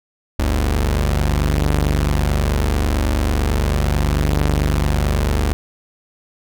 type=tone pair together; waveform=sawtooth; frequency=49.07 / 73.42 Hz; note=G1 / D2; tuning=+2 / 0 cents; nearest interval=perfect fifth; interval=698 cents; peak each=-14 dBFS; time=0.39-5.53 s; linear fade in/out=0 ms; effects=none